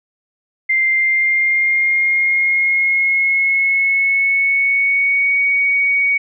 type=tone with pitch glide; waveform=sine; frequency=2093 to 2243 Hz; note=C7 to C#7; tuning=0 to +20 cents; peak=-12 dBFS; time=0.69-6.18 s; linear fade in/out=10 ms; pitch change=+120 cents; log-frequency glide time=0.9-5.4 s; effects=none